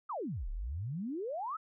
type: exponential two-way sweep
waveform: sine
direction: down then up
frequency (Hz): 1351 to 32.7 to 1351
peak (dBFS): -35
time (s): 0.09-1.57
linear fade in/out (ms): 10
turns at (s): 0.49
effects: none